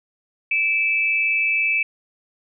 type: tone pair together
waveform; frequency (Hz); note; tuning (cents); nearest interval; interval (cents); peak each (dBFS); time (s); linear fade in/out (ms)
sine; 2331 / 2613; D7 / E7; -14 / -16; major second; 198; -20; 0.51-1.83; 5
effects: none